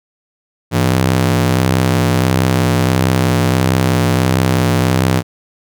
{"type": "ring-modulated tone", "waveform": "sawtooth", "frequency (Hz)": 130.7, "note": "C3", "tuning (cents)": -1, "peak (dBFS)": -4, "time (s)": [0.71, 5.23], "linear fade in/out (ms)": 50, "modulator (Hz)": 32.3, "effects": []}